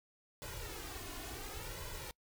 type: noise with flanger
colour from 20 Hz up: pink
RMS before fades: -45 dBFS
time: 0.42-2.11 s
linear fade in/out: 0 ms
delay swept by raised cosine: 2 to 2.8 ms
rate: 0.69 Hz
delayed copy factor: +0.75
effects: noise-tail reverb RT60 0.1 s tail -25 dB re dry